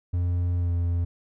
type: tone with pitch glide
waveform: triangle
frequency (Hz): 88 to 86.24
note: F2 to F2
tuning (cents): +14 to -21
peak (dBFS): -20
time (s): 0.13-1.05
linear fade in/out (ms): 10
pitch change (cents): -35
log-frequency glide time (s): 0.58-0.71
effects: none